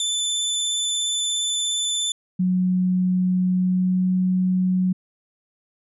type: tone with vibrato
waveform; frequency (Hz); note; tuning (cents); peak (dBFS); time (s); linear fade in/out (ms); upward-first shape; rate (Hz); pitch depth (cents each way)
25% pulse; 3520; A7; 0; -17; 0-2.12; 2; sine; 17; 18
type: tone with pitch glide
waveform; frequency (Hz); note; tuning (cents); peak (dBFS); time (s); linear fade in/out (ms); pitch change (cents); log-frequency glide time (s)
sine; 183.1 to 184.27; F#3 to F#3; -18 to -7; -17; 2.39-4.93; 10; +11; 3.54-4.1
effects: resampled to 32000 Hz